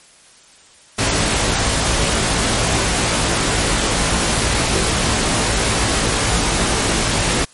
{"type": "noise with comb filter", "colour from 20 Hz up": "pink", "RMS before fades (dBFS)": -17, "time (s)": [0.98, 7.45], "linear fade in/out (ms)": 10, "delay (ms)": 18, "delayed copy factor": 0.65, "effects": ["white hiss -47 dBFS RMS until 7.53 s", "MP3 48 kbps"]}